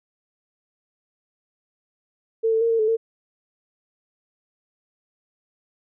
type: tone with pitch steps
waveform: sine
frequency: 450.1 / 445.9 / 461 / 454.8 / 433 / 452.2 Hz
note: A4 / A4 / A#4 / A#4 / A4 / A4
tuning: +39 / +23 / -19 / -43 / -28 / +47 cents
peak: -17 dBFS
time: 2.43-2.97 s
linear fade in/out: 20 ms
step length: 90 ms
effects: none